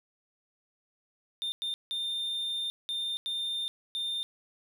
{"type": "tone bursts at uneven times", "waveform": "triangle", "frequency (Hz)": 3613, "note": "A7", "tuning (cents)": 45, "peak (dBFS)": -29, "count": 6, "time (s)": [[1.42, 1.52], [1.62, 1.74], [1.91, 2.7], [2.89, 3.17], [3.26, 3.68], [3.95, 4.23]], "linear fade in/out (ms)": 0, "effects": []}